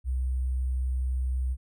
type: tone with sample-and-hold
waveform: sine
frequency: 63.9 Hz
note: C2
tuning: 40 cents flat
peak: -25 dBFS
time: 0.04-1.57 s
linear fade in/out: 50 ms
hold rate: 8820 Hz
effects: none